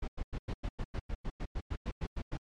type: noise bursts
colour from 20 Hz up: brown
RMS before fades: -35 dBFS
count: 16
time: 0.02-2.374 s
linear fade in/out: 10 ms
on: 59 ms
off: 94 ms
effects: low-pass 5000 Hz 12 dB/octave + MP3 96 kbps